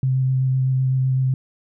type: tone with vibrato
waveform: sine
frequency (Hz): 130.81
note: C3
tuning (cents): 0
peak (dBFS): -16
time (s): 0.03-1.34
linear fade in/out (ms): 2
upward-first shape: square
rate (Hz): 7.9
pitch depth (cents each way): 10
effects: none